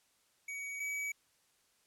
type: tone pair in turn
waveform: square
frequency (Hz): 2256 / 2277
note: C#7 / C#7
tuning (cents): +30 / +46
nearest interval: unison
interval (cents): 16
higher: second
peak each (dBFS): -40 / -36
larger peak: second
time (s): 0.48-0.8 / 0.8-1.12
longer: neither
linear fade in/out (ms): 5
effects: white hiss -72 dBFS RMS until 1.86 s + low-pass 11000 Hz 12 dB/octave